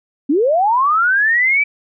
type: linear sweep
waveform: sine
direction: up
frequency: 257.1 to 2334 Hz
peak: -11 dBFS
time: 0.29-1.64 s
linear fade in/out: 10 ms
effects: none